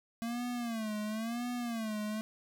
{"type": "tone with vibrato", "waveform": "square", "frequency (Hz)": 227.3, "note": "A#3", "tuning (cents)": -43, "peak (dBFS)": -35, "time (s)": [0.22, 2.21], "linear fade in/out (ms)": 0, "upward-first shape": "sine", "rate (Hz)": 0.97, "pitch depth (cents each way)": 130, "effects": []}